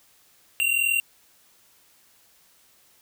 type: tone pair together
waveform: square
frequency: 2737 / 2778 Hz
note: F7 / F7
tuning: -36 / -10 cents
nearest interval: unison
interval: 26 cents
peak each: -24 dBFS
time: 0.6-1 s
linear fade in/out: 0 ms
effects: white hiss -59 dBFS RMS until 3.01 s